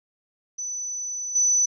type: tone with level steps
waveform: sine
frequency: 5990 Hz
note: F#8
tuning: 20 cents sharp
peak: -28 / -17 dBFS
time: 0.58-1.66 s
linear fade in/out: 10 ms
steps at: 1.35 s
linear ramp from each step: 10 ms
effects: none